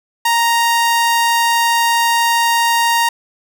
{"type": "tone", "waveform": "sawtooth", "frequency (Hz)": 932.3, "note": "A#5", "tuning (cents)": 0, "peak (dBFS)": -8, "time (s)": [0.25, 3.09], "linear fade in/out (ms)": 5, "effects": []}